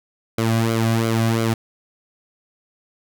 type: tone with flanger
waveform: sawtooth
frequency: 113.6 Hz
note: A#2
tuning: 44 cents flat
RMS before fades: -19 dBFS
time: 0.38-1.54 s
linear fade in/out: 5 ms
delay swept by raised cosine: 1.1 to 2.3 ms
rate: 2.9 Hz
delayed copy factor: -0.7
effects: none